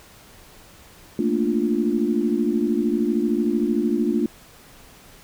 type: chord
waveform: sine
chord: Bb major seventh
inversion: third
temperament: equal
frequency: 220 / 233.1 / 293.7 / 349.2 Hz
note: A3 / Bb3 / D4 / F4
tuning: 0 / 0 / 0 / 0 cents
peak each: -24 dBFS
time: 1.19-4.26 s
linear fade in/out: 2 ms
effects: pink hiss -48 dBFS RMS until 5.23 s